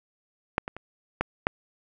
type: clicks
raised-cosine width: 0.5 ms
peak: -7 / -18 / -23 / -9 / -6 dBFS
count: 5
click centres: 0.581 / 0.679 / 0.766 / 1.21 / 1.469 s
effects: none